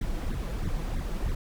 brown noise with flanger, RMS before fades -30 dBFS, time 0.01-1.35 s, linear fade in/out 5 ms, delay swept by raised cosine 0.5 to 6.1 ms, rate 3.1 Hz, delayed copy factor +0.9, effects none

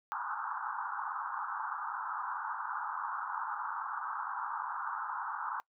pink band-pass noise, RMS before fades -38 dBFS, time 0.12-5.6 s, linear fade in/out 0 ms, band 830 to 1500 Hz, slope 96 dB/octave, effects noise-tail reverb RT60 0.1 s tail -23 dB re dry

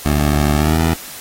15% pulse tone with pitch glide, 73.5 to 81.55 Hz, D2 to E2, +2 to -18 cents, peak -7 dBFS, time 0.06-0.94 s, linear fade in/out 0 ms, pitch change +180 cents, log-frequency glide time 0.56-0.8 s, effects white hiss -33 dBFS RMS until 1.2 s + AAC 48 kbps

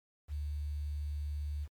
sine tone with quantisation, 73.5 Hz, D2, 2 cents sharp, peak -34 dBFS, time 0.28-1.68 s, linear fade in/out 50 ms, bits 10, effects MP3 96 kbps

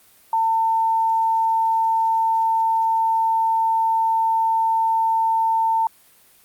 sine tone, 900 Hz, A5, 39 cents sharp, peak -16 dBFS, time 0.33-5.87 s, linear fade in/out 2 ms, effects white hiss -53 dBFS RMS until 6.44 s + Opus 32 kbps

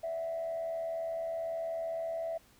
sine tone with frequency modulation, 659.3 Hz, E5, in tune, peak -32 dBFS, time 0.03-2.38 s, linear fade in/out 10 ms, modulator 78.9 Hz, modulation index 0.38, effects tanh soft clip ceiling -29 dBFS + pink hiss -63 dBFS RMS until 2.59 s

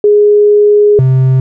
sine / triangle tone pair in turn, 415.3 / 130.81 Hz, G#4 / C3, 0 / 0 cents, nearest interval octave + minor sixth, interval 2000 cents, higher first, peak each -3 dBFS, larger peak neither, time 0.04-0.99 / 0.99-1.4 s, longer first, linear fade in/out 2 ms, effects none

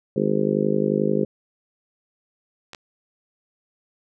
harmonic tone, 51.3 Hz, G#1, 21 cents flat, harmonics 3 / 4 / 5 / 6 / 7 / 8 / 9 / 10, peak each -28 / -24 / -30 / -29 / -26 / -24 / -30 / -28 dBFS, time 0.16-1.25 s, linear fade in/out 5 ms
clicks, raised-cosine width 0.2 ms, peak -21 dBFS, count 2, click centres 2.733 / 2.748 s
effects none

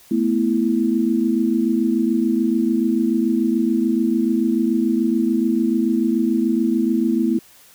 sine chord, A suspended second, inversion none, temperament equal, 220 / 246.9 / 329.6 Hz, A3 / B3 / E4, 0 / 0 / 0 cents, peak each -20 dBFS, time 0.11-7.39 s, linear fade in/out 5 ms, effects white hiss -49 dBFS RMS until 7.74 s

